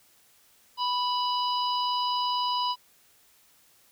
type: harmonic tone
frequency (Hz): 987.8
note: B5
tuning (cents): 0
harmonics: 1 / 3 / 4 / 5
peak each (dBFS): -26 / -33 / -38 / -34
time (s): 0.77-2.76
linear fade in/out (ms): 50
effects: white hiss -61 dBFS RMS until 3.91 s